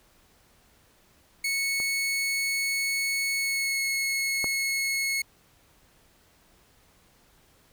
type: tone with pitch glide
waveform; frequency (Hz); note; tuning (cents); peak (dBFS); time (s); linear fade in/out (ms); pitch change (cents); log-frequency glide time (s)
sawtooth; 2206 to 2184; C#7 to C#7; -9 to -26; -22; 1.44-5.22; 5; -17; 3.36-3.83
type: clicks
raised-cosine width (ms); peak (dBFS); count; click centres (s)
1; -26 / -18; 2; 1.801 / 4.443
effects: pink hiss -61 dBFS RMS until 7.72 s